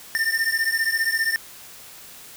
square beating tone pair, 1797 / 1812 Hz, A6 / A#6, +36 / -50 cents, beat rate 15 Hz, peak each -24 / -24 dBFS, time 0.15-1.36 s, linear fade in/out 0 ms, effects white hiss -43 dBFS RMS until 2.36 s

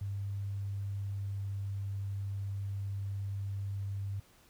sine tone with pitch glide, 99.6 to 99.03 Hz, G2 to G2, +28 to +18 cents, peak -34 dBFS, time 0.01-4.2 s, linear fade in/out 5 ms, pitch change -10 cents, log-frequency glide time 0.83-1.48 s, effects pink hiss -63 dBFS RMS until 4.49 s

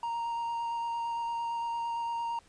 triangle tone with vibrato, 932 Hz, A#5, 1 cent flat, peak -29 dBFS, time 0.03-2.39 s, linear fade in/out 2 ms, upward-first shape square, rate 8.8 Hz, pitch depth 8 cents each way, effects pink hiss -62 dBFS RMS until 2.48 s + resampled to 22050 Hz

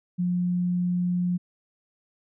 sine tone, 178 Hz, F3, 33 cents sharp, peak -22 dBFS, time 0.18-1.38 s, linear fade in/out 20 ms, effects none

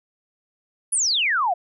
sine exponential sweep, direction down, 10440 to 660 Hz, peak -18 dBFS, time 0.92-1.54 s, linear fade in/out 10 ms, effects none

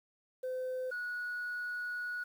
sine tone pair in turn, 512 / 1461.2 Hz, C5 / F#6, -38 / -22 cents, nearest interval octave + tritone, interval 1816 cents, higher second, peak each -32 / -34 dBFS, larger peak first, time 0.43-0.91 / 0.91-2.24 s, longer second, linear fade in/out 10 ms, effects tanh soft clip ceiling -33 dBFS + 10-bit

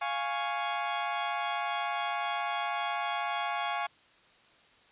sawtooth chord, Db major, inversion first, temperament equal, 698.5 / 830.6 / 1108.7 Hz, F5 / Ab5 / Db6, 0 / 0 / 0 cents, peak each -31 / -30 / -31 dBFS, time 0.01-3.87 s, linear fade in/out 10 ms, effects white hiss -61 dBFS RMS until 4.91 s + resampled to 8000 Hz

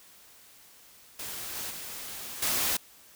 white noise with level steps, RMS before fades -38 / -36 / -40 / -28 dBFS, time 1.19-2.77 s, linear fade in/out 5 ms, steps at 1.55 / 1.7 / 2.42 s, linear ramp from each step 5 ms, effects white hiss -55 dBFS RMS until 3.15 s

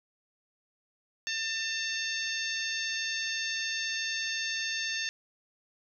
harmonic tone with a mistuned harmonic, 897 Hz, A5, 33 cents sharp, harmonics 2 / 3 / 4 / 5 / 6 / 7, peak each -35 / -37 / -38 / -39 / -40 / -40 dBFS, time 1.27-5.09 s, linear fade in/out 0 ms, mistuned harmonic 7, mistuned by +23 cents, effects none

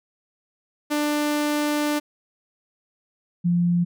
sawtooth / sine tone pair in turn, 296.4 / 174.07 Hz, D4 / F3, +16 / -5 cents, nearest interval major sixth, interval 921 cents, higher first, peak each -17 dBFS, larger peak neither, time 0.9-2 / 3.44-3.85 s, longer first, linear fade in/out 20 ms, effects none

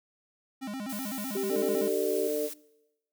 square tone with vibrato, 234.4 Hz, A#3, 10 cents sharp, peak -35 dBFS, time 0.61-1.89 s, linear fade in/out 20 ms, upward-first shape square, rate 7.9 Hz, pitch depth 220 cents each way
blue noise, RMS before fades -40 dBFS, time 0.89-2.54 s, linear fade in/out 10 ms
sine tone with pitch glide, 389.3 to 386.4 Hz, G4 to G4, -12 to -25 cents, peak -29 dBFS, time 1.35-2.28 s, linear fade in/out 5 ms, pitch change -13 cents, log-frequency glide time 1.82-1.98 s
harmonic tone, 149.3 Hz, D3, 29 cents sharp, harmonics 2 / 3 / 4, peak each -34 / -29 / -33 dBFS, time 1.49-2.5 s, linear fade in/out 50 ms
effects noise-tail reverb RT60 0.9 s tail -22 dB re dry

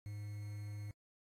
triangle tone with quantisation, 103.6 Hz, G#2, 4 cents flat, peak -40 dBFS, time 0.06-0.91 s, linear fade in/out 0 ms, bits 10, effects AAC 48 kbps

